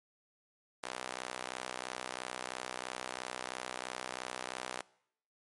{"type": "tone with high-pass filter", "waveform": "sawtooth", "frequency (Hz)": 63, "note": "B1", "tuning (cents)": 35, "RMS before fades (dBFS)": -42, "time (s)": [0.83, 4.82], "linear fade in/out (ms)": 5, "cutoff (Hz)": 680, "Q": 0.77, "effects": ["noise-tail reverb RT60 0.7 s tail -22 dB re dry", "MP3 48 kbps"]}